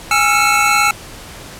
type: tone cluster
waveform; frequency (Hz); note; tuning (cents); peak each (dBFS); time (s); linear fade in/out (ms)
square; 828 / 1321 / 1379 / 2207 / 2648; G#5 / E6 / F6 / C#7 / E7; -5 / +3 / -22 / -8 / +7; -18; 0.11-0.91; 2
effects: pink hiss -34 dBFS RMS until 1.59 s + low-pass 12000 Hz 12 dB/octave